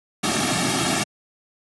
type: noise with comb filter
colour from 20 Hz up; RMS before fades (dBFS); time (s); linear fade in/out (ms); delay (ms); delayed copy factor
pink; -21; 0.23-1.04; 10; 2; -0.9
effects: high-pass 150 Hz 12 dB/octave + resampled to 24000 Hz